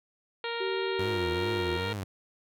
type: harmonic tone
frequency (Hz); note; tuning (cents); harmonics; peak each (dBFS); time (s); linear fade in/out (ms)
466.2; A#4; 0; 1 / 2 / 3 / 4 / 5 / 6 / 7 / 8 / 9; -35 / -38 / -40 / -41 / -42 / -43 / -43 / -44 / -45; 0.44-1.93; 2
type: tone with pitch glide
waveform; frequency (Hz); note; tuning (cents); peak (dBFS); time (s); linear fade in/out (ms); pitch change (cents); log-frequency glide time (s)
sine; 383.2 to 357.5; G4 to F4; -39 to +41; -30; 0.6-1.77; 10; -120; 0.98-1.17
type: tone with vibrato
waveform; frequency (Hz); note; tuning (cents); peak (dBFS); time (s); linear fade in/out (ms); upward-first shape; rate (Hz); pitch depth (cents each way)
sawtooth; 93; F#2; +9; -29; 0.99-2.04; 5; triangle; 2.4; 250
effects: none